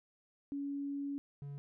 sine / triangle tone pair in turn, 281.7 / 141.99 Hz, C#4 / C#3, +28 / +42 cents, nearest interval octave, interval 1186 cents, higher first, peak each -36 / -40 dBFS, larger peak first, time 0.52-1.18 / 1.42-1.58 s, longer first, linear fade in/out 0 ms, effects none

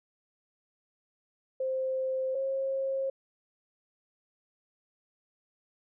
sine tone pair in turn, 523.3 / 537.7 Hz, C5 / C5, 0 / +47 cents, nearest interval unison, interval 47 cents, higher second, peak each -28 dBFS, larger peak neither, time 1.6-2.35 / 2.35-3.1 s, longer neither, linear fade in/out 5 ms, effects none

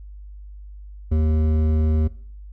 sine tone with hard clipping, 78 Hz, D#2, 5 cents sharp, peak -18 dBFS, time 1.11-2.08 s, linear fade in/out 10 ms, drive 11 dB, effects noise-tail reverb RT60 0.6 s tail -21 dB re dry + added 50 Hz sine -36 dBFS peak until 2.52 s

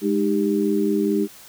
sine tone cluster, 208.2 / 310.1 / 395 Hz, G#3 / D#4 / G4, +5 / -6 / +13 cents, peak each -22 dBFS, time 0.01-1.28 s, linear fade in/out 50 ms, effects white hiss -45 dBFS RMS until 1.48 s

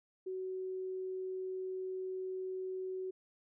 sine tone, 374.3 Hz, F#4, 20 cents sharp, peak -37 dBFS, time 0.26-3.11 s, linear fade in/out 10 ms, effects none

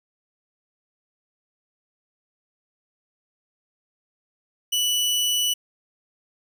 sawtooth tone, 2960 Hz, F#7, in tune, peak -17 dBFS, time 4.72-5.54 s, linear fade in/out 10 ms, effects none

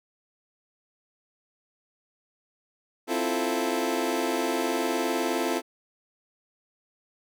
25% pulse chord, F major seventh, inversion second, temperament equal, 261.6 / 329.6 / 349.2 / 440 Hz, C4 / E4 / F4 / A4, 0 / 0 / 0 / 0 cents, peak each -27 dBFS, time 3.07-5.62 s, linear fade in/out 50 ms, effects none

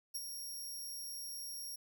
15% pulse tone with ADSR envelope, 5588 Hz, F8, in tune, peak -31 dBFS, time 0.14-1.76 s, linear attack 15 ms, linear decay 36 ms, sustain -6 dB, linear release 7 ms, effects none

